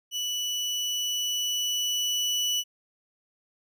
30% pulse tone with level ramp, 2960 Hz, F#7, in tune, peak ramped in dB -25 to -21 dBFS, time 0.11-2.64 s, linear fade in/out 50 ms, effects resampled to 32000 Hz

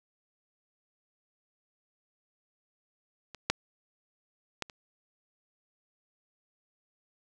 clicks, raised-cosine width 0.2 ms, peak -26 / -7 / -15 / -29 dBFS, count 4, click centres 3.347 / 3.5 / 4.623 / 4.698 s, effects none

